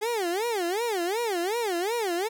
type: tone with vibrato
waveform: 30% pulse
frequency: 403.9 Hz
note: G#4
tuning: 48 cents flat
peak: -23 dBFS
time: 0.01-2.29 s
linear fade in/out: 20 ms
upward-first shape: sine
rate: 2.7 Hz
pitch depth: 300 cents each way
effects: none